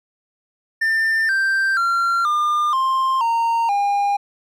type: tone with pitch steps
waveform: triangle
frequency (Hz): 1793 / 1569.9 / 1374.6 / 1203.6 / 1053.9 / 922.8 / 808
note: A6 / G6 / F6 / D6 / C6 / A#5 / G#5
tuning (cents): +32 / +2 / -28 / +42 / +12 / -18 / -48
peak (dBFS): -14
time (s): 0.81-4.17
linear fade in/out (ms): 10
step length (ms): 480
effects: none